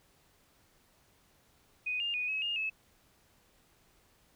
sine tone with pitch steps, 2491 / 2811 / 2473 / 2565 / 2832 / 2595 Hz, D#7 / F7 / D#7 / E7 / F7 / E7, +1 / +11 / -11 / -48 / +23 / -28 cents, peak -31 dBFS, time 1.86-2.7 s, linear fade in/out 10 ms, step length 140 ms, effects pink hiss -67 dBFS RMS until 4.35 s

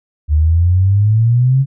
sine exponential sweep, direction up, 73.42 to 138.59 Hz, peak -8 dBFS, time 0.28-1.66 s, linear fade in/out 50 ms, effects none

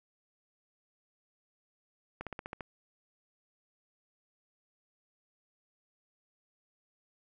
slowing click train, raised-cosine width 0.5 ms, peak -24 dBFS, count 7, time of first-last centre 2.21-2.608 s, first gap 57 ms, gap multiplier 1.06, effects none

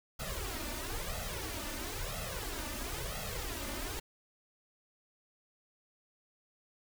pink noise with flanger, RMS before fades -39 dBFS, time 0.19-4 s, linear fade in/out 10 ms, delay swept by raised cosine 1.5 to 3.4 ms, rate 1 Hz, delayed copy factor +1, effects none

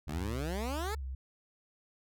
sine tone with vibrato, 68 Hz, C#2, 33 cents flat, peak -36 dBFS, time 0.07-1.15 s, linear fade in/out 5 ms, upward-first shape square, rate 1.6 Hz, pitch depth 68 cents each way
15% pulse exponential sweep, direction up, 69.4 to 452.9 Hz, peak -29 dBFS, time 0.08-0.95 s, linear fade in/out 5 ms
effects none

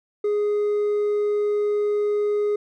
sine tone with hard clipping, 415.3 Hz, G#4, in tune, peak -20 dBFS, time 0.24-2.56 s, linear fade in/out 5 ms, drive 2 dB, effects none

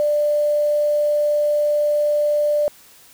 sine tone with quantisation, 592 Hz, D5, 14 cents sharp, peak -15 dBFS, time 0-2.68 s, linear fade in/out 0 ms, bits 7, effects white hiss -48 dBFS RMS until 3.13 s

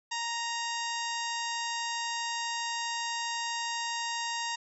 harmonic tone with a mistuned harmonic, 932.3 Hz, A#5, in tune, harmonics 1 / 2 / 3 / 4 / 5 / 6 / 7 / 8, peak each -35 / -38 / -40 / -41 / -42 / -43 / -43 / -44 dBFS, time 0.11-4.56 s, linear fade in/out 10 ms, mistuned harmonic 5, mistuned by +41 cents, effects none

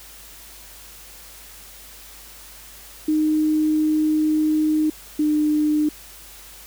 sine tone pair in turn, 308.5 / 302.3 Hz, D#4 / D#4, -15 / -50 cents, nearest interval unison, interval 35 cents, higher first, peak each -16 dBFS, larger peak neither, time 3.08-4.9 / 5.19-5.89 s, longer first, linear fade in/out 5 ms, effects added 50 Hz sine -49 dBFS peak until 6.66 s + white hiss -43 dBFS RMS until 6.66 s

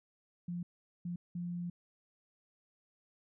sine tone bursts at uneven times, 174.61 Hz, F3, in tune, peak -36 dBFS, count 3, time 0.48-0.63 / 1.05-1.16 / 1.35-1.7 s, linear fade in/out 5 ms, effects none

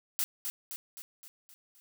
blue noise with echo, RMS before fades -30 dBFS, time 0.19-0.24 s, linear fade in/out 0 ms, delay 260 ms, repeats 6, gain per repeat -5 dB, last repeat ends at 1.8 s, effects none

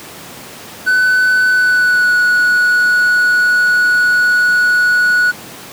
triangle tone with pitch glide, 1504 to 1466.3 Hz, F#6 to F#6, +28 to -16 cents, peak -7 dBFS, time 0.86-5.32 s, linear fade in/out 20 ms, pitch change -44 cents, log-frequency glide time 1.48-2.15 s, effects pink hiss -32 dBFS RMS until 5.72 s + high-pass 150 Hz 12 dB/octave

